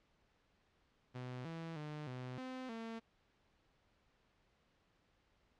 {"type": "tone with pitch steps", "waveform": "sawtooth", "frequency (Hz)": [125.8, 164.5, 150.7, 126.6, 257.7, 226.9], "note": ["B2", "E3", "D3", "B2", "C4", "A#3"], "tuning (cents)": [32, -3, 45, 43, -26, -47], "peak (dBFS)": -40, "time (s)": [1.14, 3], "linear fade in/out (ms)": 20, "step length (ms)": 310, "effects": ["pink hiss -75 dBFS RMS until 5.59 s", "low-pass 4000 Hz 12 dB/octave"]}